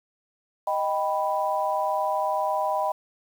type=chord; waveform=sine; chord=Eb augmented; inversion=none; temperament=equal; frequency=622.3 / 784 / 987.8 Hz; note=Eb5 / G5 / B5; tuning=0 / 0 / 0 cents; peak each=-27 dBFS; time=0.67-2.92 s; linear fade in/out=5 ms; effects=8-bit